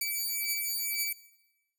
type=beating tone pair; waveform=5% pulse; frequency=2300 / 2302 Hz; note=D7 / D7; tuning=-37 / -35 cents; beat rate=2 Hz; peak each=-24 / -24 dBFS; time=0.01-1.13 s; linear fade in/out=5 ms; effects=noise-tail reverb RT60 1.0 s tail -17 dB re dry